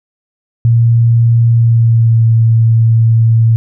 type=tone with pitch glide; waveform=sine; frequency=116.54 to 113.75 Hz; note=A#2 to A#2; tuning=0 to -42 cents; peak=-5 dBFS; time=0.65-3.56 s; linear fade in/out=0 ms; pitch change=-42 cents; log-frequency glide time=1.49-2.25 s; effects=none